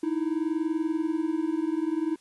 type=tone pair together; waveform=triangle; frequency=309.1 / 329.6 Hz; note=D#4 / E4; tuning=-11 / 0 cents; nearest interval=minor second; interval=111 cents; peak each=-26 dBFS; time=0.03-2.16 s; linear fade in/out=5 ms; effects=white hiss -61 dBFS RMS until 2.2 s + resampled to 24000 Hz